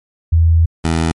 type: tone pair in turn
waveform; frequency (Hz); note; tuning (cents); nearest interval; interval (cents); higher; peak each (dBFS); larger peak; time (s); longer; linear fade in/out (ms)
sine / 15% pulse; 82.41 / 81.6; E2 / E2; 0 / -17; unison; 17; first; -7; neither; 0.32-0.66 / 0.84-1.12; first; 10
effects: MP3 48 kbps